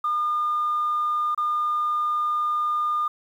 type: tone with dropouts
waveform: sine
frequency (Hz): 1212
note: D#6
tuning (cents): -46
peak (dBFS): -20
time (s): 0.04-3.08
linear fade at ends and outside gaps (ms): 5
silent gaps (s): 1.348-1.376
effects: tanh soft clip ceiling -17 dBFS + 9-bit